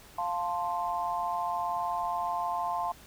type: chord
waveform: sine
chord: F major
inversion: none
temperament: equal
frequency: 698.5 / 880 / 1046.5 Hz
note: F5 / A5 / C6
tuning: 0 / 0 / 0 cents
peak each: -33 dBFS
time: 0.18-2.92 s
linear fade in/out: 5 ms
effects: pink hiss -53 dBFS RMS until 3.06 s